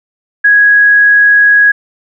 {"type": "tone", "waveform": "sine", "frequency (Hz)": 1661.2, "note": "G#6", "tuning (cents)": 0, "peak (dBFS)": -3, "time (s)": [0.44, 1.72], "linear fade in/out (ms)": 10, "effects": []}